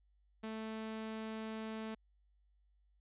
sawtooth tone, 220 Hz, A3, in tune, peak -37 dBFS, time 0.43-1.95 s, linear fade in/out 10 ms, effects added 50 Hz sine -69 dBFS peak until 3 s + resampled to 8000 Hz

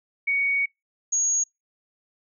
sine tone pair in turn, 2237 / 6630 Hz, C#7 / G#8, +15 / -4 cents, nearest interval octave + perfect fifth, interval 1881 cents, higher second, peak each -20 dBFS, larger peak neither, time 0.27-0.66 / 1.12-1.44 s, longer first, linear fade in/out 10 ms, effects noise-tail reverb RT60 0.2 s tail -25 dB re dry

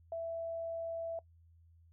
sine tone, 663 Hz, E5, 10 cents sharp, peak -36 dBFS, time 0.12-1.19 s, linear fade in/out 2 ms, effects noise-tail reverb RT60 0.1 s tail -22 dB re dry + added 83 Hz sine -60 dBFS peak until 1.92 s

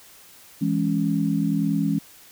sine chord, C# minor, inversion first, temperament just, 166.31 / 207.9 / 277.2 Hz, E3 / G#3 / C#4, +16 / +2 / 0 cents, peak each -24 dBFS, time 0.61-1.99 s, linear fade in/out 10 ms, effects white hiss -49 dBFS RMS until 2.31 s

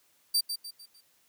sawtooth tone with echo, 4662 Hz, D8, 14 cents flat, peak -20 dBFS, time 0.34-0.41 s, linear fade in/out 10 ms, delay 150 ms, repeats 4, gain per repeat -8 dB, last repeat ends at 1.01 s, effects white hiss -67 dBFS RMS until 1.28 s + high-pass 80 Hz 12 dB/octave

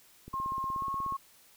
click train, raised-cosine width 3 ms, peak -32 dBFS, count 15, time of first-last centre 0.28-1.123 s, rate 16.6 Hz
sine tone with pitch glide, 1068 to 1091.1 Hz, C6 to C#6, +35 to -28 cents, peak -31 dBFS, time 0.33-1.17 s, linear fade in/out 10 ms, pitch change +37 cents, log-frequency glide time 0.75-0.84 s
effects white hiss -60 dBFS RMS until 1.56 s

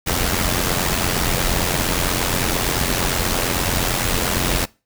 pink noise with amplitude modulation, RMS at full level -17 dBFS, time 0.06-4.66 s, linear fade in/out 20 ms, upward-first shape sine, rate 88.7 Hz, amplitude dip 65%, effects noise-tail reverb RT60 0.3 s tail -23 dB re dry

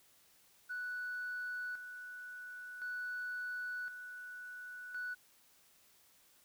sine tone with tremolo, 1480 Hz, F#6, in tune, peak -37 dBFS, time 0.69-5.15 s, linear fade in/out 20 ms, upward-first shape square, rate 0.47 Hz, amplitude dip 60%, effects tanh soft clip ceiling -35 dBFS + white hiss -67 dBFS RMS until 6.44 s

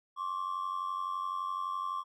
triangle ring-modulated tone, 1108.7 Hz, C#6, in tune, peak -27 dBFS, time 0.16-2.04 s, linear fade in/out 50 ms, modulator 45.9 Hz, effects tanh soft clip ceiling -26 dBFS

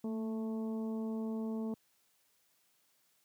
harmonic tone with a mistuned harmonic, 220 Hz, A3, in tune, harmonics 1 / 2 / 3 / 4 / 5, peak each -35 / -43 / -51 / -54 / -58 dBFS, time 0.04-1.74 s, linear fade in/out 2 ms, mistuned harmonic 1, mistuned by +26 cents, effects white hiss -73 dBFS RMS until 3.24 s + high-pass 100 Hz 12 dB/octave

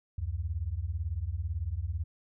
sine beating tone pair, 71.7 / 89.7 Hz, D2 / F2, -41 / +47 cents, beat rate 18 Hz, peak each -34 / -33 dBFS, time 0.18-2.04 s, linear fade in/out 5 ms, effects none

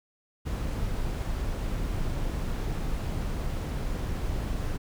brown noise, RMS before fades -30 dBFS, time 0.45-4.78 s, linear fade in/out 20 ms, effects none

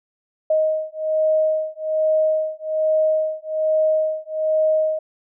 sine beating tone pair, 625 / 626.2 Hz, D#5 / D#5, +8 / +11 cents, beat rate 1.2 Hz, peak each -20 dBFS, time 0.5-4.99 s, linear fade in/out 5 ms, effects none

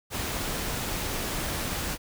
pink noise, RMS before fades -31 dBFS, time 0.1-1.98 s, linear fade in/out 50 ms, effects none

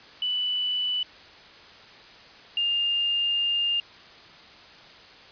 sine tone pair in turn, 2978 / 2812 Hz, F#7 / F7, +11 / +11 cents, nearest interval minor second, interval 100 cents, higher first, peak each -24 / -22 dBFS, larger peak second, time 0.22-1.03 / 2.57-3.8 s, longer second, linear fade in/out 2 ms, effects white hiss -48 dBFS RMS until 5.31 s + resampled to 11025 Hz

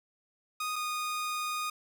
sawtooth tone pair in turn, 1242 / 1232.7 Hz, D#6 / D#6, -3 / -17 cents, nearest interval unison, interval 14 cents, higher first, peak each -28 / -28 dBFS, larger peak neither, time 0.6-0.76 / 0.76-1.7 s, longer second, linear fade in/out 5 ms, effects none

